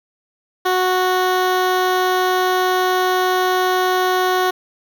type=tone with notch filter; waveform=15% pulse; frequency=368.4 Hz; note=F#4; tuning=7 cents flat; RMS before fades=-17 dBFS; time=0.65-4.51 s; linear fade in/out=10 ms; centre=8300 Hz; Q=0.87; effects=8-bit